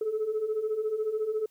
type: beating tone pair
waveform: sine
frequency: 422.4 / 436.4 Hz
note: G#4 / A4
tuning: +29 / -14 cents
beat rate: 14 Hz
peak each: -32 / -27 dBFS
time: 0.01-1.46 s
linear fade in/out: 5 ms
effects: tanh soft clip ceiling -22 dBFS + white hiss -68 dBFS RMS until 1.5 s